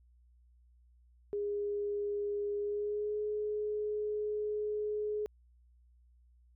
sine tone with pitch glide, 410 to 421.5 Hz, G#4 to G#4, -22 to +26 cents, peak -32 dBFS, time 1.33-5.26 s, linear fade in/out 0 ms, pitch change +48 cents, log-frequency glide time 2.57-3.19 s, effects added 60 Hz sine -61 dBFS peak until 6.55 s

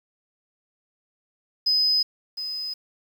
sine tone with echo, 5030 Hz, D#8, 18 cents sharp, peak -17 dBFS, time 1.66-2.03 s, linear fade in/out 10 ms, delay 710 ms, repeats 1, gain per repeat -11 dB, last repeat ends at 2.74 s, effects tanh soft clip ceiling -13 dBFS + 8-bit

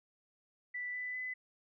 sine tone with pitch steps, 1975.5 / 1992.7 / 2010 Hz, B6 / B6 / B6, 0 / +15 / +30 cents, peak -37 dBFS, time 0.74-1.34 s, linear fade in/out 10 ms, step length 200 ms, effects none

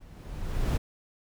brown noise with level ramp, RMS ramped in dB -49 to -23 dBFS, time 0-0.78 s, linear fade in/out 20 ms, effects none

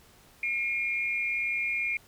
sine tone pair together, 2159 / 2399 Hz, C#7 / D7, -46 / +36 cents, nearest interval major second, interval 182 cents, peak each -31 / -28 dBFS, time 0.43-1.97 s, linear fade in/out 2 ms, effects pink hiss -57 dBFS RMS until 2.07 s + MP3 96 kbps

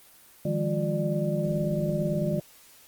sine tone cluster, 154.9 / 172.9 / 204 / 355.7 / 594 Hz, D#3 / F3 / G#3 / F4 / D5, -7 / -17 / -31 / +32 / +20 cents, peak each -28 / -33 / -31 / -34 / -30 dBFS, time 0.45-2.4 s, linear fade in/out 5 ms, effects white hiss -54 dBFS RMS until 2.87 s + Opus 24 kbps

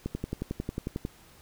click train, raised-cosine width 3 ms, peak -18 dBFS, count 12, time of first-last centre 0.06-1.051 s, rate 11.1 Hz, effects pink hiss -56 dBFS RMS until 1.41 s

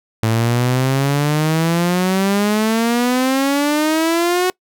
sawtooth exponential sweep, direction up, 110 to 370 Hz, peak -10 dBFS, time 0.23-4.5 s, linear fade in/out 0 ms, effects noise-tail reverb RT60 0.1 s tail -24 dB re dry

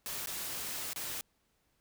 white noise with dropouts, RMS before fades -39 dBFS, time 0.06-1.21 s, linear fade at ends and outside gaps 0 ms, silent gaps 0.26-0.272 / 0.932-0.96 s, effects pink hiss -75 dBFS RMS until 1.8 s

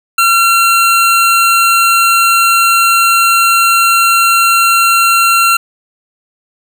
25% pulse tone, 1365 Hz, F6, 40 cents flat, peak -3 dBFS, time 0.18-5.57 s, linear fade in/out 5 ms, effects 7-bit

